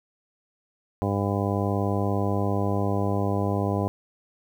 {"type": "harmonic tone", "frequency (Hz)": 100.3, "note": "G2", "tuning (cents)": 40, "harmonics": [1, 2, 3, 4, 5, 6, 7, 8, 10], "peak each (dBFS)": [-26, -29, -31, -32, -33, -34, -34, -35, -36], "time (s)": [1.02, 3.88], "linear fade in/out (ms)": 0, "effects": ["9-bit"]}